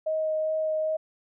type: tone with vibrato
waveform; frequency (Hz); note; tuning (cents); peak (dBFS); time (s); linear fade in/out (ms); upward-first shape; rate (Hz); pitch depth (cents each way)
sine; 627; D#5; +13; -24; 0.06-0.97; 10; sine; 2.5; 8
effects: none